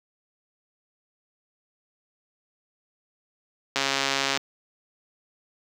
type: click train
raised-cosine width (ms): 0.2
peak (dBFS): -6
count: 85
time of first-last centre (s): 3.76-4.373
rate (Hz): 137
effects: high-pass 200 Hz 12 dB/octave + 8-bit